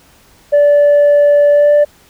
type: tone with pitch glide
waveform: sine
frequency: 581 to 587.8 Hz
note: D5 to D5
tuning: -19 to +1 cents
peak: -3 dBFS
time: 0.52-1.85 s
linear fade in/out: 20 ms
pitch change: +20 cents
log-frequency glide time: 1.51-1.73 s
effects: tanh soft clip ceiling -4 dBFS + pink hiss -47 dBFS RMS until 2.09 s